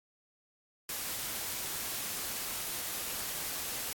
white noise, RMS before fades -37 dBFS, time 0.89-3.93 s, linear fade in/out 2 ms, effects AAC 64 kbps

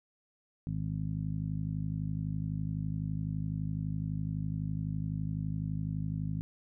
harmonic tone, 51.91 Hz, G#1, in tune, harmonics 1 / 2 / 3 / 4 / 5, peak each -43 / -37 / -34 / -43 / -43 dBFS, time 0.67-6.41 s, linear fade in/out 0 ms, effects none

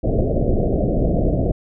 pink low-pass noise, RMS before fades -18 dBFS, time 0.03-1.52 s, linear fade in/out 10 ms, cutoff 690 Hz, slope 96 dB/octave, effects none

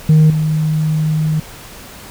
sine tone with level steps, 155.56 Hz, D#3, in tune, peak -3 / -12 dBFS, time 0.09-1.4 s, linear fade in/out 5 ms, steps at 0.3 s, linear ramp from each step 2 ms, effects tanh soft clip ceiling -4 dBFS + pink hiss -35 dBFS RMS until 2.1 s

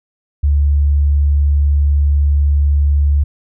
sine tone, 72 Hz, D2, 34 cents flat, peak -9 dBFS, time 0.43-3.24 s, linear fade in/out 10 ms, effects none

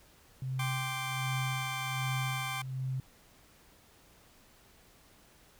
sine tone with tremolo, 130.81 Hz, C3, in tune, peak -31 dBFS, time 0.42-3 s, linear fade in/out 2 ms, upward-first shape sine, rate 1.3 Hz, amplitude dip 70%
20% pulse chord, G suspended fourth, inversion none, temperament just, 784 / 1045.3 / 1176 Hz, G5 / C6 / D6, 0 / -2 / +2 cents, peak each -35 dBFS, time 0.59-2.62 s, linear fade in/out 5 ms
effects pink hiss -61 dBFS RMS until 5.59 s

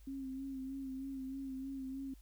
sine tone with vibrato, 267.4 Hz, C4, 38 cents sharp, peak -40 dBFS, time 0.07-2.14 s, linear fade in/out 5 ms, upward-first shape sine, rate 3.2 Hz, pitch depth 35 cents each way, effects added 50 Hz sine -55 dBFS peak until 2.21 s + white hiss -70 dBFS RMS until 2.21 s

